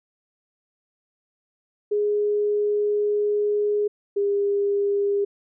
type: tone pair in turn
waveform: sine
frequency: 415.3 / 403.5 Hz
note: G#4 / G#4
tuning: 0 / -50 cents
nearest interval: unison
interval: 50 cents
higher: first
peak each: -19 dBFS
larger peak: neither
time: 1.91-3.88 / 4.16-5.25 s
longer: first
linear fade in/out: 10 ms
effects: none